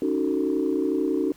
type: chord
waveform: sine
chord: D# half-diminished seventh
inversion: third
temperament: just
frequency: 280 / 311.1 / 373.4 / 448 Hz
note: C#4 / D#4 / F#4 / A4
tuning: +18 / 0 / +16 / +31 cents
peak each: -26 / -25 / -26 / -29 dBFS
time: 0.02-1.32 s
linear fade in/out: 2 ms
effects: tanh soft clip ceiling -13 dBFS + pink hiss -54 dBFS RMS until 1.36 s